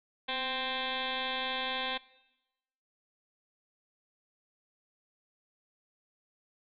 sine tone with frequency modulation, 2100 Hz, C7, 6 cents sharp, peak -31 dBFS, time 0.28-1.98 s, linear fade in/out 10 ms, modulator 264 Hz, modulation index 6.3, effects noise-tail reverb RT60 1.0 s tail -21 dB re dry

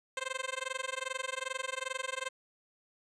10% pulse tone with amplitude modulation, 523 Hz, C5, 1 cent flat, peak -23 dBFS, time 0.17-2.29 s, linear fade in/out 2 ms, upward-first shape sine, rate 22.5 Hz, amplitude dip 100%, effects resampled to 24000 Hz

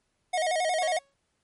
square tone with vibrato, 678 Hz, E5, 49 cents sharp, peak -25 dBFS, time 0.33-0.99 s, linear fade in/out 10 ms, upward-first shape square, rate 11 Hz, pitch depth 120 cents each way
sawtooth tone with exponential decay, 554.4 Hz, C#5, in tune, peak -30 dBFS, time 0.82-1.14 s, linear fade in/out 1 ms, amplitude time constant 69 ms
effects pink hiss -75 dBFS RMS until 1.43 s + MP3 48 kbps

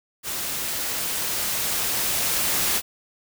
white noise with level ramp, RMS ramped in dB -29 to -22 dBFS, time 0.23-2.82 s, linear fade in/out 50 ms, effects none

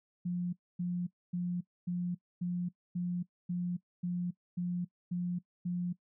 sine tone bursts, 176.9 Hz, F3, 23 cents sharp, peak -31 dBFS, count 11, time 0.25-5.93 s, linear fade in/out 10 ms, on 280 ms, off 260 ms, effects noise-tail reverb RT60 0.1 s tail -20 dB re dry

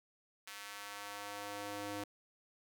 square tone with high-pass filter sweep, 102.2 Hz, G#2, 27 cents flat, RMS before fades -45 dBFS, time 0.47-2.04 s, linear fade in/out 5 ms, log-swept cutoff 1800 to 300 Hz, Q 0.86, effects none

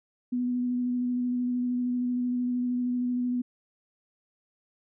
sine tone with vibrato, 246.9 Hz, B3, in tune, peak -25 dBFS, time 0.32-3.42 s, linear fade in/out 10 ms, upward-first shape square, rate 13 Hz, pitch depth 11 cents each way, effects none

